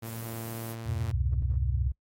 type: noise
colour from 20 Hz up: violet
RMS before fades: -43 dBFS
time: 0.02-0.76 s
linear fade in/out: 50 ms
type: tone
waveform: sawtooth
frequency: 114 Hz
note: A#2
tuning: 38 cents flat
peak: -33 dBFS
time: 0.02-1.12 s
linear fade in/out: 10 ms
type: chord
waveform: sine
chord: E minor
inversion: none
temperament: just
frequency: 82.41 / 98.89 / 123.61 Hz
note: E2 / G2 / B2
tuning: 0 / +16 / +2 cents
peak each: -33 dBFS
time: 0.85-1.89 s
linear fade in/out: 20 ms
type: tone with vibrato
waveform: sine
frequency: 65.7 Hz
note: C2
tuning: 8 cents sharp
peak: -27 dBFS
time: 1.14-1.92 s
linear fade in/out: 5 ms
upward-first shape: sine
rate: 16 Hz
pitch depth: 40 cents each way
effects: noise-tail reverb RT60 0.1 s tail -24 dB re dry + AAC 48 kbps